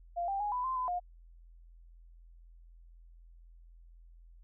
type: tone with pitch steps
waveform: sine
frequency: 693 / 788 / 829 / 995 / 1041 / 1012 / 712 Hz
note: F5 / G5 / G#5 / B5 / C6 / B5 / F5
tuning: -14 / +9 / -3 / +13 / -9 / +42 / +33 cents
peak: -31 dBFS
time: 0.16-1 s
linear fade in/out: 20 ms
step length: 120 ms
effects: added 42 Hz sine -53 dBFS peak until 4.43 s